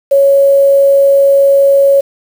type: tone with quantisation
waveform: sine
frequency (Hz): 554.4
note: C#5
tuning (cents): 0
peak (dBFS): -4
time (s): 0.11-2.01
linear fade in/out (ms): 10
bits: 5
effects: none